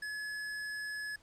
square tone, 1702 Hz, G#6, 42 cents sharp, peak -38 dBFS, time 0.02-1.16 s, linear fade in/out 5 ms, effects pink hiss -65 dBFS RMS until 1.22 s + low-pass 9000 Hz 12 dB/octave

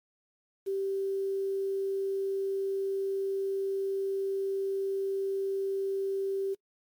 sine tone with quantisation, 390 Hz, G4, 9 cents flat, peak -28 dBFS, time 0.66-6.55 s, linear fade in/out 20 ms, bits 9, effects noise-tail reverb RT60 0.1 s tail -23 dB re dry + MP3 96 kbps

